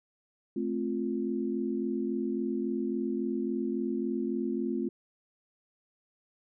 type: chord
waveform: sine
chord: F major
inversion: first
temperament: just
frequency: 218.3 / 261.9 / 349.2 Hz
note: A3 / C4 / F4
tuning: -13 / +2 / 0 cents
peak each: -33 dBFS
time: 0.56-4.89 s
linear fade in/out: 5 ms
effects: none